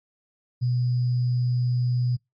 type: tone with sample-and-hold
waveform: sine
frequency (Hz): 123.47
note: B2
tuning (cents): 0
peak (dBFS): -20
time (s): 0.61-2.17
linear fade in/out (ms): 20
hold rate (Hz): 4900
effects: noise-tail reverb RT60 0.2 s tail -26 dB re dry + MP3 32 kbps